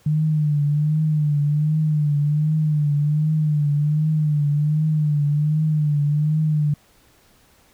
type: tone with vibrato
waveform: sine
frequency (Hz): 150.5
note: D3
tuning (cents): +43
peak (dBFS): -16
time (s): 0.06-6.74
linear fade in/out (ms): 5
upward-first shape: triangle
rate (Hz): 1.3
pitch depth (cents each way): 72
effects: pink hiss -56 dBFS RMS until 7.73 s